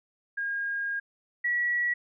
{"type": "tone pair in turn", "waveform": "sine", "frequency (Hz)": [1624, 1931.3], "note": ["G#6", "B6"], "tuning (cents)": [-39, -39], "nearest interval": "minor third", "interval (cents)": 300, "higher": "second", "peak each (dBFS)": [-28, -24], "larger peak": "second", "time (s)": [[0.37, 1], [1.44, 1.94]], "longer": "first", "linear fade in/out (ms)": 10, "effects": []}